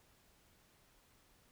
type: silence
effects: pink hiss -69 dBFS RMS until 1.51 s